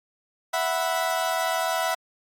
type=chord; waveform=30% pulse; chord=E suspended second; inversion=none; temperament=equal; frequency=659.3 / 740 / 987.8 Hz; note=E5 / F#5 / B5; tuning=0 / 0 / 0 cents; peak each=-24 / -25 / -27 dBFS; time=0.53-1.95 s; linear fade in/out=10 ms; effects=AAC 64 kbps